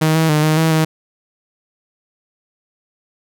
sawtooth tone with pitch steps, 157.3 / 160.8 / 151.9 / 155.6 / 161.2 / 158.2 Hz, D#3 / E3 / D#3 / D#3 / E3 / D#3, +19 / -43 / -41 / 0 / -38 / +29 cents, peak -8 dBFS, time 0.01-0.85 s, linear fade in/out 10 ms, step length 140 ms, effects none

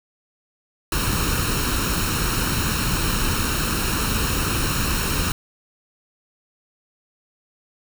pink noise with comb filter, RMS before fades -22 dBFS, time 0.92-5.32 s, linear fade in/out 2 ms, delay 0.73 ms, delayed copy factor +0.65, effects none

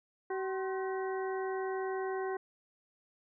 harmonic tone with a mistuned harmonic, 380.5 Hz, F#4, 48 cents sharp, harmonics 1 / 2 / 3 / 4 / 5, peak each -34 / -40 / -44 / -46 / -48 dBFS, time 0.3-2.37 s, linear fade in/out 5 ms, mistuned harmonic 3, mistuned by -120 cents, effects none

